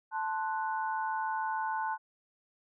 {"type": "chord", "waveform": "sine", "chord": "F# diminished", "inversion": "first", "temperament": "equal", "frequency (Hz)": [880, 1046.5, 1480], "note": ["A5", "C6", "F#6"], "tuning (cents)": [0, 0, 0], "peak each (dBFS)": [-32, -38, -38], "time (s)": [0.11, 1.98], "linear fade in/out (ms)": 50, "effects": []}